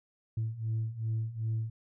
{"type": "beating tone pair", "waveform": "sine", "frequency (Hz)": [110, 112.6], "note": ["A2", "A2"], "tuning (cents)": [0, 40], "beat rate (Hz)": 2.6, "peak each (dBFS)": [-34, -31], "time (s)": [0.37, 1.7], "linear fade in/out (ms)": 5, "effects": ["tanh soft clip ceiling -26 dBFS"]}